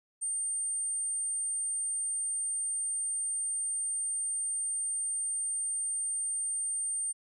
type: tone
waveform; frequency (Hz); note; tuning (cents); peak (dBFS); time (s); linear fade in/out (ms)
sine; 8790; C#9; -16; -30; 0.21-7.13; 20
effects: none